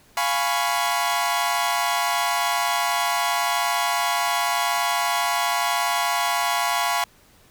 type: chord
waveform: sawtooth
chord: C# dominant seventh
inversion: first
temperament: equal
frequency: 698.5 / 830.6 / 987.8 / 1108.7 Hz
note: E#5 / G#5 / B5 / C#6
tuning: 0 / 0 / 0 / 0 cents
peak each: -22 / -23 / -22 / -23 dBFS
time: 0.17-7.04 s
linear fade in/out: 2 ms
effects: pink hiss -55 dBFS RMS until 7.5 s